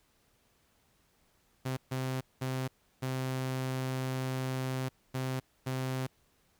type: tone bursts at uneven times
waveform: sawtooth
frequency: 130.3 Hz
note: C3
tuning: 7 cents flat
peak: -28 dBFS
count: 6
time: 1.65-1.77 / 1.91-2.21 / 2.41-2.68 / 3.02-4.89 / 5.14-5.4 / 5.66-6.07 s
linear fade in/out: 10 ms
effects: pink hiss -70 dBFS RMS until 6.59 s